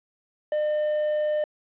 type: tone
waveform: triangle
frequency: 604 Hz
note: D5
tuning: 48 cents sharp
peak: -20 dBFS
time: 0.52-1.44 s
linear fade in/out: 2 ms
effects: resampled to 8000 Hz + 9-bit